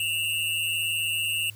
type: tone pair together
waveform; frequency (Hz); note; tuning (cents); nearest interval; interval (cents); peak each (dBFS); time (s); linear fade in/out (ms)
square; 2703 / 2864; E7 / F7; +43 / +43; minor second; 100; -28 / -29; 0-1.5; 2
effects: added 105 Hz sine -44 dBFS peak until 1.55 s + white hiss -54 dBFS RMS until 1.55 s